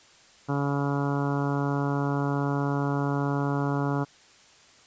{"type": "harmonic tone", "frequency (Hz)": 141.3, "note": "C#3", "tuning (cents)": 34, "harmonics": [1, 2, 3, 4, 5, 6, 7, 8, 9, 10], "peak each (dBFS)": [-27, -29, -34, -38, -37, -38, -37, -40, -40, -40], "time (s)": [0.48, 4.05], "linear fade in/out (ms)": 20, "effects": ["white hiss -55 dBFS RMS until 4.86 s", "resampled to 16000 Hz"]}